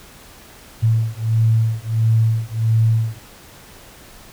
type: beating tone pair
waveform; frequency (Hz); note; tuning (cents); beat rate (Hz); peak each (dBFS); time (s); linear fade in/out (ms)
sine; 111.5 / 113; A2 / A2; +23 / +47; 1.5; -17; 0.82-3.19; 20
effects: pink hiss -43 dBFS RMS until 4.32 s